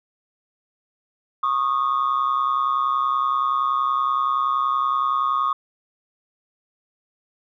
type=tone pair together; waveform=sine; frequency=1101 / 1231.6 Hz; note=C#6 / D#6; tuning=-12 / -18 cents; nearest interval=major second; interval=194 cents; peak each=-20 dBFS; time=1.43-5.53 s; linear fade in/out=5 ms; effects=tanh soft clip ceiling -14 dBFS